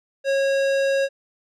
sine tone with tanh clipping, 547 Hz, C#5, 23 cents flat, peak -20 dBFS, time 0.24-1.09 s, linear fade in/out 50 ms, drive 18 dB, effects none

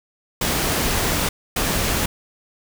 pink noise bursts at uneven times, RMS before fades -21 dBFS, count 2, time 0.41-1.29 / 1.56-2.06 s, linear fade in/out 5 ms, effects none

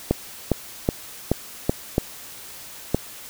clicks, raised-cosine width 2 ms, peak -4 dBFS, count 7, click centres 0.11 / 0.517 / 0.889 / 1.316 / 1.695 / 1.981 / 2.946 s, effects white hiss -40 dBFS RMS until 3.29 s

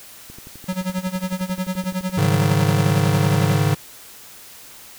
click train, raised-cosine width 3 ms, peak -27 dBFS, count 34, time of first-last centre 0.3-3.121 s, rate 11.7 Hz
square tone with tremolo, 185 Hz, F#3, in tune, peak -20 dBFS, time 0.68-3.56 s, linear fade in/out 10 ms, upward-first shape sine, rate 11 Hz, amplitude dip 90%
square chord, Ab suspended fourth, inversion none, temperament just, 103.83 / 138.43 / 155.74 Hz, Ab2 / Db3 / Eb3, 0 / -2 / +2 cents, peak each -21 dBFS, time 2.17-3.75 s, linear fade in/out 10 ms
effects white hiss -42 dBFS RMS until 4.98 s

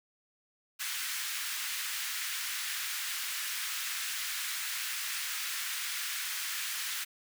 pink high-pass noise, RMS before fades -36 dBFS, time 0.79-7.05 s, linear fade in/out 20 ms, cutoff 1500 Hz, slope 24 dB/octave, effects none

